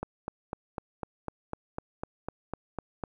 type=click train; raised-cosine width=1 ms; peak=-19 dBFS; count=13; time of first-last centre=0.03-3.038 s; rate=3.99 Hz; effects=10-bit